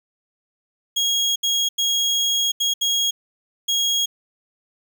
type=tone bursts at uneven times; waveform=30% pulse; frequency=3291 Hz; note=G#7; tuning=16 cents flat; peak=-15 dBFS; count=6; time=0.96-1.36 / 1.43-1.69 / 1.78-2.52 / 2.6-2.74 / 2.81-3.11 / 3.68-4.06 s; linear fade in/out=10 ms; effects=9-bit